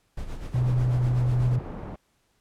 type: noise with tremolo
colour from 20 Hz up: brown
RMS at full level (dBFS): -32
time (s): 0.17-1.56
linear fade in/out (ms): 5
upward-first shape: sine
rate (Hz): 8.1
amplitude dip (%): 60
type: tone with pitch glide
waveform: sine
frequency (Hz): 124.2 to 123.41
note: B2 to B2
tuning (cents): +10 to -1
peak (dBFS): -20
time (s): 0.54-1.59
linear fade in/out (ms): 5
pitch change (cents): -11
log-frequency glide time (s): 0.76-0.95
type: low-pass noise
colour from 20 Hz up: pink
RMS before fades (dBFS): -37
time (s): 0.55-1.96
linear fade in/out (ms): 5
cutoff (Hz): 860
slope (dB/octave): 12
effects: pink hiss -69 dBFS RMS until 2.4 s + low-pass 12000 Hz 12 dB/octave